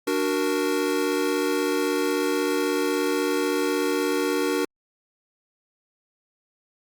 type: chord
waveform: square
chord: D augmented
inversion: none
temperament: equal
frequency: 293.7 / 370 / 466.2 Hz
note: D4 / F#4 / A#4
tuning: 0 / 0 / 0 cents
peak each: -27 dBFS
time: 0.07-4.65 s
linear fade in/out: 5 ms
effects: Opus 48 kbps